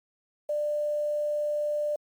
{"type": "tone with quantisation", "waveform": "sine", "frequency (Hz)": 594, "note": "D5", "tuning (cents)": 20, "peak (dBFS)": -25, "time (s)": [0.49, 1.96], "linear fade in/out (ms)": 5, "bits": 9, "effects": ["MP3 96 kbps"]}